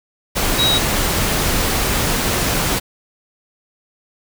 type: tone in noise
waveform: sine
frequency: 3824 Hz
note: A#7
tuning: 43 cents sharp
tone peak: -14 dBFS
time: 0.58-0.79 s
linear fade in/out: 20 ms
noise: pink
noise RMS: -18 dBFS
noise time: 0.35-2.8 s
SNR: +1 dB
effects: none